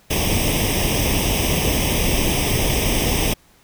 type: noise with comb filter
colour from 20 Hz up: pink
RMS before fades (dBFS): -19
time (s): 0.1-3.34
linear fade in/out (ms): 10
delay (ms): 0.35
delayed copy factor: +0.85
effects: pink hiss -54 dBFS RMS until 3.63 s